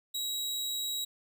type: tone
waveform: sawtooth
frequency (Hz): 3854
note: B7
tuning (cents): -43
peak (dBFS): -29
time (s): 0.14-1.05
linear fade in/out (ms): 10
effects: none